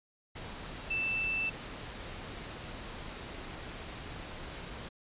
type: tone in noise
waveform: sine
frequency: 2653 Hz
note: E7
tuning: 10 cents sharp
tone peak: -30 dBFS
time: 0.9-1.5 s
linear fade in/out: 10 ms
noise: pink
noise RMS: -43 dBFS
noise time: 0.35-4.89 s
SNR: +10 dB
effects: resampled to 8000 Hz